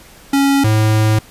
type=tone pair in turn; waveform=square; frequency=277.2 / 108.52 Hz; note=C#4 / A2; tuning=0 / -23 cents; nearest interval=octave + major third; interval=1623 cents; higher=first; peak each=-11 dBFS; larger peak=neither; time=0.33-0.64 / 0.64-1.19 s; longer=second; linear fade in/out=5 ms; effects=pink hiss -42 dBFS RMS until 1.3 s + resampled to 32000 Hz